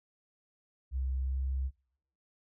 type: tone with pitch glide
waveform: sine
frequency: 65.41 to 66.25 Hz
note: C2 to C2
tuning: 0 to +22 cents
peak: -30 dBFS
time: 0.91-1.71 s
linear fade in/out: 50 ms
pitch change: +22 cents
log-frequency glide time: 1.17-1.41 s
effects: noise-tail reverb RT60 0.7 s tail -24 dB re dry